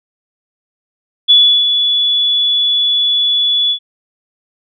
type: tone with ADSR envelope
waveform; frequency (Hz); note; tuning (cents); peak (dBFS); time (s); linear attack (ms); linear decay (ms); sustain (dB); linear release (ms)
sine; 3425; A7; -47; -3; 1.28-3.79; 24; 340; -7; 84
effects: none